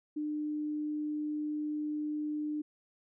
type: tone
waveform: sine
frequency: 300.8 Hz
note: D4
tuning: 42 cents sharp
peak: -32 dBFS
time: 0.16-2.62 s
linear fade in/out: 10 ms
effects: none